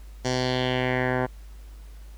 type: tone with low-pass filter sweep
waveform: 10% pulse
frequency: 127.1 Hz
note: C3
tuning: 50 cents flat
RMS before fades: -25 dBFS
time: 0.24-1.27 s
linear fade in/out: 20 ms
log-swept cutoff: 6100 to 1300 Hz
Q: 2.7
effects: added 51 Hz sine -40 dBFS peak until 2.17 s + pink hiss -57 dBFS RMS until 2.17 s